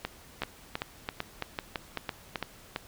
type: two click trains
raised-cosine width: 0.3 ms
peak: -15 / -15 dBFS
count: 8 / 7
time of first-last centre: 0.42-2.761 / 0.05-2.358 s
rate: 2.99 / 2.6 Hz
effects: pink hiss -53 dBFS RMS until 2.87 s